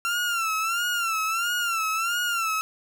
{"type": "tone with vibrato", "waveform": "30% pulse", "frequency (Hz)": 1363, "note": "F6", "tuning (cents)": -43, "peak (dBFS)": -21, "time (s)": [0.05, 2.61], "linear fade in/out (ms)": 0, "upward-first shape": "sine", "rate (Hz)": 1.5, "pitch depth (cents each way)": 100, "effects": []}